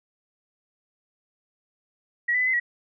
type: tone with pitch steps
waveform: sine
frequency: 1915 / 1996 / 2009 / 2048 / 1922 Hz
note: A#6 / B6 / B6 / C7 / B6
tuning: +46 / +18 / +29 / -38 / -48 cents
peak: -20 dBFS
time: 2.28-2.6 s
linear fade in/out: 10 ms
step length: 64 ms
effects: none